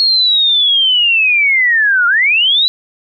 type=linear two-way sweep; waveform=sine; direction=down then up; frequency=4325 to 1379 to 4010 Hz; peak=-8 dBFS; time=0-2.68 s; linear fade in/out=0 ms; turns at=2.07 s; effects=none